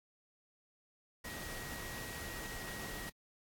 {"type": "tone in noise", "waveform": "sine", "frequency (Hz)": 1899, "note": "A#6", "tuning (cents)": 32, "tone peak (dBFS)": -48, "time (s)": [1.24, 3.1], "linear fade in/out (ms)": 10, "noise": "pink", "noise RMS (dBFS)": -45, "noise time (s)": [1.24, 3.1], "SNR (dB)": -6, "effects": ["AAC 64 kbps"]}